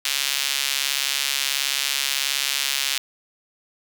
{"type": "tone with high-pass filter", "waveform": "sawtooth", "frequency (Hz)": 138.59, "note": "C#3", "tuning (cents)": 0, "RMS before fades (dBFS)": -24, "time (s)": [0.05, 2.98], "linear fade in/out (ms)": 2, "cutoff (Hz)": 3100, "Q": 1.2, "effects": []}